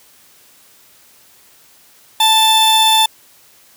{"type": "tone pair together", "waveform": "45% pulse", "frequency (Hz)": [880, 3536], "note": ["A5", "A7"], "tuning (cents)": [0, 8], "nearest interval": "2 octaves", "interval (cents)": 2408, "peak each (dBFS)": -12, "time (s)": [2.2, 3.06], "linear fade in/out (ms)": 5, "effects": ["white hiss -48 dBFS RMS until 3.76 s", "high-pass 60 Hz 12 dB/octave"]}